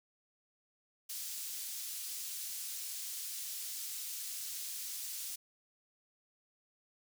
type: high-pass noise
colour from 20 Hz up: pink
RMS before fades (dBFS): -42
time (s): 1.09-5.36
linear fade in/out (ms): 10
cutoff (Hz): 5500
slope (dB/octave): 12
effects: none